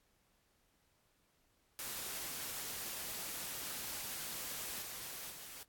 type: noise with level steps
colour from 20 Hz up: white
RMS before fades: -43 / -46 / -50 dBFS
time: 1.79-5.63 s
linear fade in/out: 0 ms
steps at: 4.82 / 5.3 s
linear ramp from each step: 2 ms
effects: pink hiss -75 dBFS RMS until 5.68 s + AAC 64 kbps